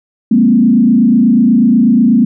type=tone with frequency modulation; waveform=sine; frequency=233.1 Hz; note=A#3; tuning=in tune; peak=-5 dBFS; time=0.31-2.25 s; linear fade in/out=5 ms; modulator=28.2 Hz; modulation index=1.2; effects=none